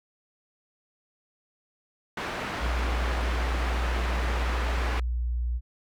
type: low-pass noise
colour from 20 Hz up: white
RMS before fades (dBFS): -33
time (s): 2.17-5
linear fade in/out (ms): 5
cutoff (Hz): 1700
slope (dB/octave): 12
type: tone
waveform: sine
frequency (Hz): 59.8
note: A#1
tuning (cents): +45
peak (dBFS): -25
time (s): 2.59-5.61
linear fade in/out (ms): 50
effects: none